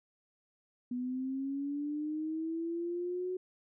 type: linear sweep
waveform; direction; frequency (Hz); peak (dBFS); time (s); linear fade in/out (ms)
sine; up; 244.6 to 370; -33; 0.91-3.37; 5
effects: none